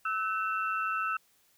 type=tone cluster; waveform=sine; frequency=1310 / 1503 / 2690 Hz; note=E6 / F#6 / E7; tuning=-11 / +27 / +34 cents; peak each=-30 / -35 / -38 dBFS; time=0.05-1.17 s; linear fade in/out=5 ms; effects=white hiss -67 dBFS RMS until 1.57 s